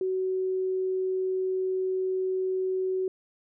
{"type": "tone", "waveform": "sine", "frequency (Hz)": 374.8, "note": "F#4", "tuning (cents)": 22, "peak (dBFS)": -25, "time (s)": [0.01, 3.08], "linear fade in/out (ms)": 2, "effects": []}